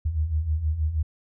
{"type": "beating tone pair", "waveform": "sine", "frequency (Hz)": [73.42, 79.72], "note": ["D2", "D#2"], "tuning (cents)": [0, 43], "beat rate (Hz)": 6.3, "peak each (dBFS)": [-29, -23], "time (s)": [0.05, 1.03], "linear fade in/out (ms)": 10, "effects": []}